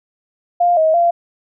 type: tone with pitch steps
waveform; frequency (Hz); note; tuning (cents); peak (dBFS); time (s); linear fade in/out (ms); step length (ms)
sine; 701 / 634 / 688; F5 / D#5 / F5; +6 / +32 / -26; -10; 0.6-1.11; 10; 170
effects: none